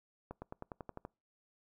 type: accelerating click train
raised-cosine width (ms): 1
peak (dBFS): -29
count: 9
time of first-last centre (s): 0.31-1.05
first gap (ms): 110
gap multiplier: 0.95
effects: noise-tail reverb RT60 0.3 s tail -26 dB re dry